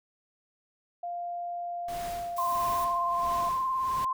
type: tone with pitch glide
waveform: sine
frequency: 698 to 691.2 Hz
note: F5 to F5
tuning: -1 to -18 cents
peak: -32 dBFS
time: 1.03-3.49 s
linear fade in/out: 5 ms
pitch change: -17 cents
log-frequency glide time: 1.62-2.95 s
type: noise with tremolo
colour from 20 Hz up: pink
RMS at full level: -41 dBFS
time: 1.88-4.05 s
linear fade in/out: 5 ms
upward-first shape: sine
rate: 1.5 Hz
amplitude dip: 85%
type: noise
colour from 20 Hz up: blue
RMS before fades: -43 dBFS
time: 2.36-2.85 s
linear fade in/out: 10 ms
type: tone with vibrato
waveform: sine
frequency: 1046 Hz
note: C6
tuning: 1 cent flat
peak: -26 dBFS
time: 2.38-4.13 s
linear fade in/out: 5 ms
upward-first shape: sine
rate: 19 Hz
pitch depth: 30 cents each way
effects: none